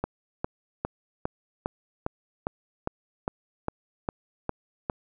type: click train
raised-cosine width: 1 ms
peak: -13 dBFS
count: 13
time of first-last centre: 0.04-4.898 s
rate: 2.47 Hz
effects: none